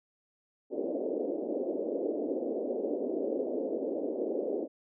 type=band-pass noise; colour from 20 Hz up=white; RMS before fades=-33 dBFS; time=0.7-4.68 s; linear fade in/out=50 ms; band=250 to 570 Hz; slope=48 dB/octave; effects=none